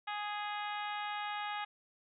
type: harmonic tone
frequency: 415.3 Hz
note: G#4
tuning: in tune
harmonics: 2 / 3 / 4 / 5 / 6 / 7 / 8 / 9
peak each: -39 / -43 / -45 / -47 / -49 / -50 / -51 / -52 dBFS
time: 0.07-1.65 s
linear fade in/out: 10 ms
effects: none

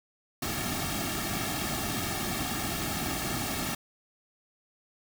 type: noise with comb filter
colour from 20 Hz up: pink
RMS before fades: -32 dBFS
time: 0.42-3.75 s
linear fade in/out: 5 ms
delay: 2 ms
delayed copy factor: -0.8
effects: none

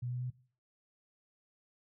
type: tone with pitch steps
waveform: sine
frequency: 122.8 / 124.23 / 125.67 Hz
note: B2 / B2 / B2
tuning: -9 / +11 / +31 cents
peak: -35 dBFS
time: 0.02-0.305 s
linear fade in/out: 10 ms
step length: 95 ms
effects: noise-tail reverb RT60 0.4 s tail -17 dB re dry

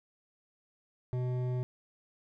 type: tone with hard clipping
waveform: sine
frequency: 125.4 Hz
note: B2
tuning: 27 cents sharp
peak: -32 dBFS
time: 1.13-1.63 s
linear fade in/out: 0 ms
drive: 11 dB
effects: none

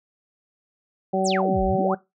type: harmonic tone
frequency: 190 Hz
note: F#3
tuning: 46 cents sharp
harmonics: 1 / 2 / 3 / 4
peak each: -25 / -25 / -25 / -25 dBFS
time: 1.13-1.95 s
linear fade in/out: 10 ms
type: exponential two-way sweep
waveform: sine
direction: down then up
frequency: 9570 to 36.71 to 1654 Hz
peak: -26 dBFS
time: 1.24-1.95 s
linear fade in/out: 20 ms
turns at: 1.64 s
effects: noise-tail reverb RT60 0.2 s tail -18 dB re dry

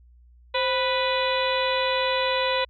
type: harmonic tone with a mistuned harmonic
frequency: 493.9 Hz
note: B4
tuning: in tune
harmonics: 1 / 2 / 3 / 4 / 5 / 6 / 7 / 8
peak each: -25 / -27 / -34 / -32 / -31 / -35 / -32 / -32 dBFS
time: 0.54-2.65 s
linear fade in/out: 10 ms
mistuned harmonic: 1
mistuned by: +99 cents
effects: added 60 Hz sine -50 dBFS peak until 2.69 s

